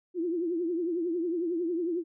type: tone with vibrato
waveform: sine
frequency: 341.9 Hz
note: F4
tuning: 37 cents flat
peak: -27 dBFS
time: 0.14-2.04 s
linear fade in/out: 50 ms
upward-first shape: triangle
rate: 11 Hz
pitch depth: 130 cents each way
effects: none